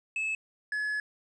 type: tone pair in turn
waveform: triangle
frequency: 2600 / 1701.9 Hz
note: E7 / G#6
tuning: -24 / +42 cents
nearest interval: perfect fifth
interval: 734 cents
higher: first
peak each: -27 dBFS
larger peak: neither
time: 0.16-0.35 / 0.72-1 s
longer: second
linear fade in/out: 2 ms
effects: resampled to 24000 Hz + 11-bit